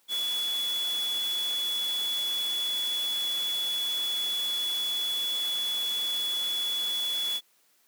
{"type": "tone in noise", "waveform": "sine", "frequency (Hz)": 3407, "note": "G#7", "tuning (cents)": 44, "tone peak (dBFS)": -27, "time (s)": [0.08, 7.41], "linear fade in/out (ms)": 50, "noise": "white", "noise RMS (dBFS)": -39, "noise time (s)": [0.08, 7.41], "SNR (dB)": 9, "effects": ["white hiss -66 dBFS RMS until 7.87 s", "high-pass 200 Hz 12 dB/octave"]}